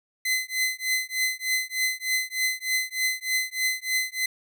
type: tone with tremolo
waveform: sawtooth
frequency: 2040 Hz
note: C7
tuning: 44 cents flat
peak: -17 dBFS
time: 0.25-4.26 s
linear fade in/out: 5 ms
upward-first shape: triangle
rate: 3.3 Hz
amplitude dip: 100%
effects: none